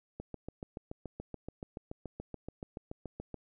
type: click train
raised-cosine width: 2 ms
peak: -27 dBFS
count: 23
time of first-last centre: 0.2-3.343 s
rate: 7 Hz
effects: none